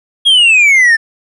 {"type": "exponential sweep", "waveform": "triangle", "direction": "down", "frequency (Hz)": [3322, 1760], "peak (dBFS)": -3, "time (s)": [0.25, 0.97], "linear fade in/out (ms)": 20, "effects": ["resampled to 24000 Hz"]}